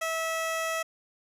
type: tone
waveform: 15% pulse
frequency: 650 Hz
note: E5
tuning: 24 cents flat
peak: -22 dBFS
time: 0.01-0.83 s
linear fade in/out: 10 ms
effects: resampled to 32000 Hz